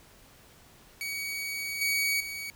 sawtooth tone with level steps, 2255 Hz, C#7, 29 cents sharp, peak -29 / -22 / -32 dBFS, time 1.01-2.5 s, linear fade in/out 0 ms, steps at 1.81 / 2.2 s, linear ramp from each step 5 ms, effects pink hiss -56 dBFS RMS until 2.55 s

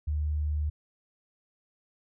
sine tone, 75.2 Hz, D2, 42 cents sharp, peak -26 dBFS, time 0.07-0.7 s, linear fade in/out 10 ms, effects none

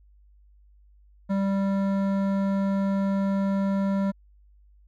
sine tone with hard clipping, 196 Hz, G3, in tune, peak -24 dBFS, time 1.29-4.12 s, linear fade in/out 20 ms, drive 13 dB, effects added 50 Hz sine -53 dBFS peak until 4.87 s

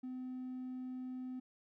triangle tone, 255 Hz, C4, 44 cents flat, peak -38 dBFS, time 0.03-1.4 s, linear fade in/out 10 ms, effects tanh soft clip ceiling -36 dBFS

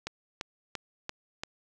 click train, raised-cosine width 0.2 ms, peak -17 dBFS, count 5, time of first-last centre 0.07-1.435 s, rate 2.93 Hz, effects none

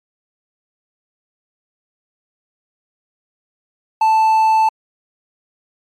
triangle tone, 880 Hz, A5, in tune, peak -8 dBFS, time 4.01-4.69 s, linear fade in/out 5 ms, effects MP3 64 kbps

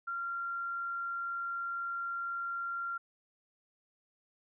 sine tone, 1381 Hz, F6, 20 cents flat, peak -34 dBFS, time 0.07-2.98 s, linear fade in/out 10 ms, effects none

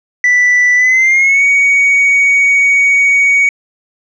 sine tone with pitch glide, 1975.5 to 2243 Hz, B6 to C#7, 0 to +20 cents, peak -4 dBFS, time 0.24-3.49 s, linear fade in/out 2 ms, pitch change +220 cents, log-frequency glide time 0.76-1.44 s, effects tanh soft clip ceiling -5 dBFS

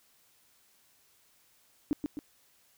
sine tone with echo, 293.7 Hz, D4, in tune, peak -24 dBFS, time 1.91-1.93 s, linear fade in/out 0 ms, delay 130 ms, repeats 2, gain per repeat -5 dB, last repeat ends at 2.19 s, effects white hiss -66 dBFS RMS until 2.77 s

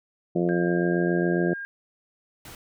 harmonic tone, 87.3 Hz, F2, in tune, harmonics 2 / 3 / 4 / 5 / 6 / 7 / 8, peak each -25 / -33 / -24 / -32 / -34 / -33 / -36 dBFS, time 0.35-1.54 s, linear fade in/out 10 ms
sine tone with pitch glide, 1601 to 1614 Hz, G6 to G#6, +36 to -50 cents, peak -32 dBFS, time 0.49-1.65 s, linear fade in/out 0 ms, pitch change +14 cents, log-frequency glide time 0.59-1.08 s
pink noise, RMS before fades -43 dBFS, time 2.45-2.55 s, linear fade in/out 2 ms
effects none

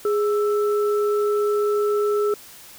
sine tone pair together, 415.3 / 1320.8 Hz, G#4 / E6, 0 / +3 cents, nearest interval octave + minor sixth, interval 2003 cents, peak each -18 / -28 dBFS, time 0.05-2.34 s, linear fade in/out 2 ms, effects white hiss -44 dBFS RMS until 2.78 s

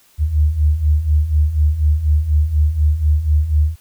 sine beating tone pair, 73 / 77.1 Hz, D2 / D#2, -10 / -15 cents, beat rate 4.1 Hz, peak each -18 / -13 dBFS, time 0.18-3.76 s, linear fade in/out 50 ms, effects white hiss -53 dBFS RMS until 3.8 s

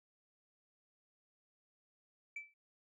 sine tone with exponential decay, 2319 Hz, D7, 22 cents flat, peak -37 dBFS, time 2.36-2.54 s, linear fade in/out 5 ms, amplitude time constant 39 ms, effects noise-tail reverb RT60 0.1 s tail -23 dB re dry + tanh soft clip ceiling -39 dBFS

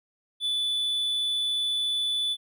triangle tone, 3477 Hz, A7, 21 cents flat, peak -23 dBFS, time 0.4-2.37 s, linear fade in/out 50 ms, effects none

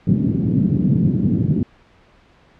pink band-pass noise, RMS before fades -17 dBFS, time 0.07-1.63 s, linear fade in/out 5 ms, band 120 to 260 Hz, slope 24 dB/octave, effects pink hiss -52 dBFS RMS until 2.59 s + low-pass 3000 Hz 12 dB/octave

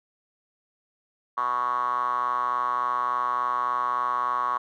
5% pulse tone with band-pass filter, 123.47 Hz, B2, in tune, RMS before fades -26 dBFS, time 1.37-4.58 s, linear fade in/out 10 ms, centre 1100 Hz, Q 9.9, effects none

